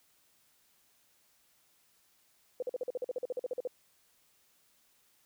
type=tone bursts; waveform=sine; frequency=501 Hz; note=B4; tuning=25 cents sharp; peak=-31 dBFS; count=16; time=2.6-3.674 s; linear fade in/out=2 ms; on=24 ms; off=46 ms; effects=white hiss -69 dBFS RMS until 5.25 s